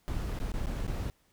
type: noise with dropouts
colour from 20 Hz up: brown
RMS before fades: -33 dBFS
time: 0.08-1.1 s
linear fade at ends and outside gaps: 0 ms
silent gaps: 0.389-0.4 / 0.519-0.539 / 0.659-0.669 / 0.868-0.878 s
effects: pink hiss -69 dBFS RMS until 1.32 s